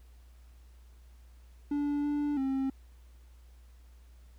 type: tone with pitch steps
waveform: triangle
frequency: 289.5 / 292.1 / 267.7 Hz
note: D4 / D4 / C4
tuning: -25 / -9 / +40 cents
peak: -26 dBFS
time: 1.71-2.7 s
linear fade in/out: 5 ms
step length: 330 ms
effects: added 60 Hz sine -52 dBFS peak until 4.38 s + pink hiss -68 dBFS RMS until 4.38 s